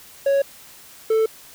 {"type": "tone pair in turn", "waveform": "triangle", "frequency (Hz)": [554.4, 442.1], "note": ["C#5", "A4"], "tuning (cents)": [0, 8], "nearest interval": "major third", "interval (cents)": 392, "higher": "first", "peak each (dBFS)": -13, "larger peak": "neither", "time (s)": [[0.26, 0.42], [1.1, 1.26]], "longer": "neither", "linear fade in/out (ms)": 5, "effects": ["white hiss -45 dBFS RMS until 1.54 s"]}